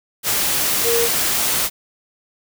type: tone in noise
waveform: sine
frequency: 466.2 Hz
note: A#4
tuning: in tune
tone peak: -17 dBFS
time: 0.83-1.09 s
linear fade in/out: 50 ms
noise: white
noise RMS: -19 dBFS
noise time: 0.23-1.7 s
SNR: -1 dB
effects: none